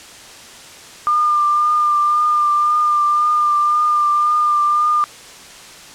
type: tone with vibrato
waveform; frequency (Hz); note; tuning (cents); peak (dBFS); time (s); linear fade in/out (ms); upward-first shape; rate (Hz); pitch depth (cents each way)
sine; 1200; D6; +37; -12; 1.07-5.04; 0; triangle; 1.9; 23
effects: white hiss -38 dBFS RMS until 5.94 s + low-pass 8000 Hz 12 dB/octave